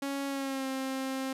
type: tone with pitch glide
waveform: sawtooth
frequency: 277.2 to 265.3 Hz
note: C#4 to C4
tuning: 0 to +24 cents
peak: -28 dBFS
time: 0.02-1.33 s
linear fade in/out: 5 ms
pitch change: -76 cents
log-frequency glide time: 0.27-0.67 s
effects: resampled to 32000 Hz